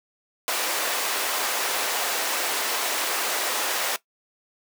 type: high-pass noise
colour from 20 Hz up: pink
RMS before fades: -26 dBFS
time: 0.48-3.96 s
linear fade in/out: 0 ms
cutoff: 530 Hz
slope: 12 dB/octave
effects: noise-tail reverb RT60 0.1 s tail -17 dB re dry + high-pass 300 Hz 12 dB/octave